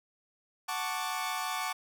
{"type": "chord", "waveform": "sawtooth", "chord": "D major seventh", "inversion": "first", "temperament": "equal", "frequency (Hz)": [740, 880, 1108.7, 1174.7], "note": ["F#5", "A5", "C#6", "D6"], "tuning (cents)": [0, 0, 0, 0], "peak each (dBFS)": -34, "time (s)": [0.68, 1.73], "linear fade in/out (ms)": 10, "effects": []}